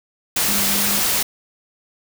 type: tone in noise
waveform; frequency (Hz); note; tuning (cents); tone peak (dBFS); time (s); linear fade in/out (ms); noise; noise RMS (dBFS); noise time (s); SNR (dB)
sine; 202; G#3; -48; -27; 0.48-1; 5; white; -19; 0.36-1.23; -11
effects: none